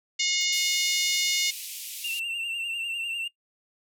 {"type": "harmonic tone", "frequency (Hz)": 721, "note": "F#5", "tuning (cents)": -45, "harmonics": [3, 4, 5, 6, 7, 8, 9, 10], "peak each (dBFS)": [-29, -30, -31, -32, -32, -33, -34, -34], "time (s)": [0.19, 1.51], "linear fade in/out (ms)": 10}
{"type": "noise with exponential decay", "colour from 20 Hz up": "blue", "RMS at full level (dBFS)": -42, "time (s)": [0.41, 0.53], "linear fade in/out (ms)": 0, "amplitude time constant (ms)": 24}
{"type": "band-pass noise", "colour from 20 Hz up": "white", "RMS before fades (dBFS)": -38, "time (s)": [0.52, 2.2], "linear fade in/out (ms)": 10, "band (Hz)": [2300, 15000], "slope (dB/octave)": 48}
{"type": "tone with vibrato", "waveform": "triangle", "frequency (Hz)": 2746, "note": "F7", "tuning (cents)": -30, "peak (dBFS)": -27, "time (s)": [2.04, 3.28], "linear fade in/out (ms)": 5, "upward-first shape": "sine", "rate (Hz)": 10, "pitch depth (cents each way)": 49}
{"effects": ["noise-tail reverb RT60 0.1 s tail -20 dB re dry"]}